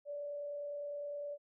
sine tone with frequency modulation, 579 Hz, D5, 25 cents flat, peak -39 dBFS, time 0.05-1.38 s, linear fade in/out 50 ms, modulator 29.8 Hz, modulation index 0.22, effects none

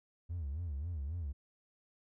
triangle tone with vibrato, 77.78 Hz, D#2, in tune, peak -33 dBFS, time 0.29-1.33 s, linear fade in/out 20 ms, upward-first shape sine, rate 3.7 Hz, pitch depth 230 cents each way, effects tanh soft clip ceiling -32 dBFS

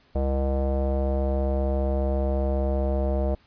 square tone with low-pass filter, 67.4 Hz, C#2, 48 cents flat, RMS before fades -24 dBFS, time 0.15-3.35 s, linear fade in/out 5 ms, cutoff 620 Hz, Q 4.3, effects pink hiss -60 dBFS RMS until 3.46 s + resampled to 11025 Hz

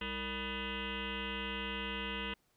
sine tone with frequency modulation, 1500 Hz, F#6, 23 cents sharp, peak -36 dBFS, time 0.01-2.34 s, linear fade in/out 5 ms, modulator 260 Hz, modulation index 6.4, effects pink hiss -74 dBFS RMS until 2.56 s

